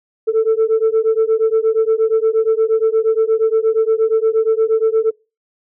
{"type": "beating tone pair", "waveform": "sine", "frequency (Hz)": [439.9, 448.4], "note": ["A4", "A4"], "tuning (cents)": [0, 33], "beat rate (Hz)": 8.5, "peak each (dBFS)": -13, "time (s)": [0.27, 5.11], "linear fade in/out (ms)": 20, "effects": ["noise-tail reverb RT60 0.3 s tail -25 dB re dry", "tanh soft clip ceiling -8 dBFS"]}